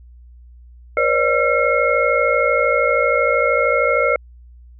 sine tone cluster, 483.7 / 544 / 597 / 1358 / 2159 Hz, B4 / C#5 / D5 / F6 / C#7, -36 / -33 / +28 / -49 / -46 cents, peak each -20 dBFS, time 0.97-4.16 s, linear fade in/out 2 ms, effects added 60 Hz sine -40 dBFS peak until 4.79 s

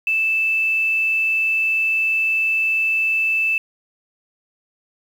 sine tone with quantisation, 2637 Hz, E7, in tune, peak -16 dBFS, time 0.07-3.58 s, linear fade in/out 2 ms, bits 7, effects none

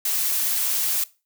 blue noise, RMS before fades -23 dBFS, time 0.05-1.04 s, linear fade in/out 5 ms, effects noise-tail reverb RT60 0.3 s tail -20 dB re dry

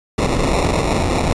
pink noise with sample-and-hold, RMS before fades -17 dBFS, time 0.18-1.33 s, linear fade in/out 5 ms, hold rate 1575 Hz, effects resampled to 22050 Hz

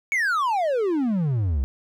triangle exponential sweep, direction down, 2275 to 61.74 Hz, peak -18 dBFS, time 0.12-1.64 s, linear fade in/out 0 ms, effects none

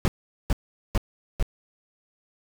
brown noise bursts, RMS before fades -20 dBFS, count 4, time 0.05-1.426 s, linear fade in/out 0 ms, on 29 ms, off 420 ms, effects none

